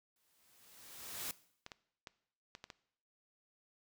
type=noise with exponential growth; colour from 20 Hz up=white; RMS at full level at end=-40 dBFS; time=0.16-1.31 s; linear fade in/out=1 ms; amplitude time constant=250 ms
type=clicks; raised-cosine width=0.2 ms; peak=-30 dBFS; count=6; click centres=1.664 / 1.718 / 2.072 / 2.551 / 2.641 / 2.702 s
effects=noise-tail reverb RT60 0.7 s tail -19 dB re dry